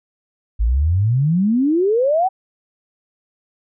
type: exponential sweep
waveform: sine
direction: up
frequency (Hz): 51 to 784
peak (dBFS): -13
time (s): 0.59-2.29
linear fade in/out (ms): 20
effects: none